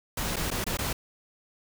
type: noise with dropouts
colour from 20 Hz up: pink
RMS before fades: -30 dBFS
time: 0.17-0.93 s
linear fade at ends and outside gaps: 5 ms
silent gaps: 0.36-0.365 / 0.505-0.513 / 0.642-0.665 / 0.772-0.787 s
effects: none